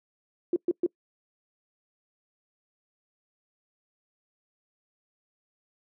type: tone bursts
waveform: sine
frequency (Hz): 349.2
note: F4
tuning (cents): 0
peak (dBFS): -20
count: 3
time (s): 0.53-0.863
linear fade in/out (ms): 2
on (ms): 31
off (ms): 120
effects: noise-tail reverb RT60 0.1 s tail -25 dB re dry + high-pass 200 Hz 12 dB/octave